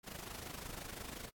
pink noise with amplitude modulation, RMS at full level -44 dBFS, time 0.03-1.31 s, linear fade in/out 50 ms, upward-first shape sine, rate 25.7 Hz, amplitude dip 70%, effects AAC 64 kbps

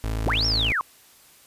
30% pulse tone, 54.5 Hz, A1, 16 cents flat, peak -22 dBFS, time 0.04-0.72 s, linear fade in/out 0 ms
sine linear two-way sweep, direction up then down, 36.83 to 5630 to 1003 Hz, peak -21 dBFS, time 0.26-0.81 s, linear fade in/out 0 ms, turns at 0.46 s
effects white hiss -53 dBFS RMS until 1.46 s + resampled to 32000 Hz

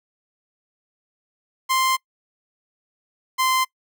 sawtooth tone pair in turn, 1046.5 / 1038.1 Hz, C6 / C6, 0 / -14 cents, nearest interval unison, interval 14 cents, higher first, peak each -14 dBFS, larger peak neither, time 1.69-1.97 / 3.38-3.65 s, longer first, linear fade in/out 20 ms, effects noise-tail reverb RT60 0.1 s tail -24 dB re dry

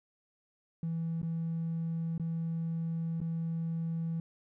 triangle tone with dropouts, 164.81 Hz, E3, in tune, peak -28 dBFS, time 0.83-4.2 s, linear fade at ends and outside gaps 2 ms, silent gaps 1.217-1.229 / 2.179-2.197 / 3.204-3.214 s, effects tanh soft clip ceiling -28 dBFS

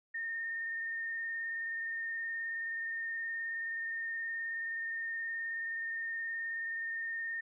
sine tone with vibrato, 1827 Hz, A#6, 35 cents flat, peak -35 dBFS, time 0.14-7.41 s, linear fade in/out 10 ms, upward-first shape sine, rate 19 Hz, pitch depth 17 cents each way, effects none

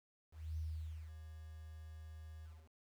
sine tone with ADSR envelope, 79 Hz, D#2, 27 cents sharp, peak -38 dBFS, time 0.31-2.71 s, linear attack 260 ms, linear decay 520 ms, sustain -11 dB, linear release 260 ms, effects 11-bit

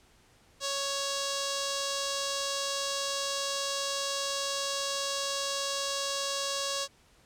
5% pulse tone with notch filter, 555 Hz, C#5, 2 cents sharp, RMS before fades -32 dBFS, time 0.6-6.88 s, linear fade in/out 50 ms, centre 2100 Hz, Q 1.2, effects pink hiss -62 dBFS RMS until 7.25 s + low-pass 10000 Hz 12 dB/octave

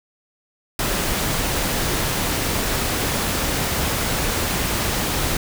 pink noise, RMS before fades -22 dBFS, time 0.79-5.37 s, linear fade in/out 2 ms, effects none

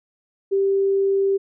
sine tone, 392 Hz, G4, in tune, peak -16 dBFS, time 0.51-1.38 s, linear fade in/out 20 ms, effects none

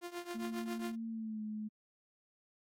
sawtooth tone with tremolo, 349.2 Hz, F4, in tune, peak -34 dBFS, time 0.01-0.96 s, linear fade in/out 50 ms, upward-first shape triangle, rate 7.4 Hz, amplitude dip 90%
sine tone with pitch glide, 226.7 to 214.1 Hz, A#3 to A3, -48 to -47 cents, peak -38 dBFS, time 0.34-1.69 s, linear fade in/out 20 ms, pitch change -99 cents, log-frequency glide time 1.09-1.42 s
effects AAC 64 kbps

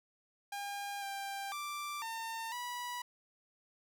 sawtooth tone with pitch steps, 806 / 792 / 1175 / 906 / 977 Hz, G5 / G5 / D6 / A#5 / B5, +48 / +18 / +1 / -50 / -19 cents, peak -35 dBFS, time 0.52-3.02 s, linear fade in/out 5 ms, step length 500 ms, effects none

